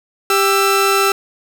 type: tone pair together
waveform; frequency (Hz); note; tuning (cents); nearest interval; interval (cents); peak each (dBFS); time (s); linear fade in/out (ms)
sawtooth; 394.8 / 1328; G4 / E6; +12 / +12; octave + major sixth; 2100; -11; 0.3-1.12; 2
effects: none